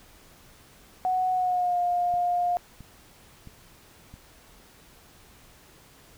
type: tone with pitch glide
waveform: sine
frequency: 740 to 707.8 Hz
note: F#5 to F5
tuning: 0 to +23 cents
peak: -22 dBFS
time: 1.05-2.57 s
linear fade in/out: 0 ms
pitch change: -77 cents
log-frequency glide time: 1.32-1.78 s
type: click train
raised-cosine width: 5 ms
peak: -32 dBFS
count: 4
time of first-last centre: 2.14-4.14 s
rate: 1.5 Hz
effects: pink hiss -54 dBFS RMS until 6.17 s